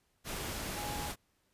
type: tone in noise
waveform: sine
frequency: 830.6 Hz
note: G#5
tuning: in tune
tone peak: -41 dBFS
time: 0.74-1.12 s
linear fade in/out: 50 ms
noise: pink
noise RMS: -39 dBFS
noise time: 0.24-1.16 s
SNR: -5 dB
effects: pink hiss -75 dBFS RMS until 1.53 s + resampled to 32000 Hz